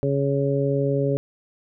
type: harmonic tone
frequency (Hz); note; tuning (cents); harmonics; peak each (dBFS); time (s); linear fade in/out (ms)
139.4; C#3; +10; 1 / 2 / 3 / 4; -23 / -27 / -24 / -26; 0.03-1.17; 0
effects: none